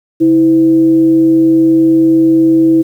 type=tone with frequency modulation; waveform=sine; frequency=325.2 Hz; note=E4; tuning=23 cents flat; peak=-5 dBFS; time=0.2-2.83 s; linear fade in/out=20 ms; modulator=186 Hz; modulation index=0.24; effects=7-bit